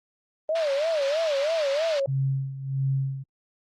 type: tone with vibrato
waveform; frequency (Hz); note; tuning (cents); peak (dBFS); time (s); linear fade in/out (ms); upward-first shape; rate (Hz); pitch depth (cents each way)
sine; 602; D5; +43; -22; 0.49-2.06; 2; sine; 3.1; 170
type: band-pass noise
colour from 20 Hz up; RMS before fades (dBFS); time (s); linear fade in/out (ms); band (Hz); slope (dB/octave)
white; -36; 0.55-2; 5; 750 to 4500; 24
type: tone with tremolo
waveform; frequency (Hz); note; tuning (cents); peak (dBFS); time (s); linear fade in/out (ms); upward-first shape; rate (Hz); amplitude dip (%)
sine; 135.3; C#3; -42; -21; 2.07-3.24; 20; sine; 1.5; 75
effects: Opus 24 kbps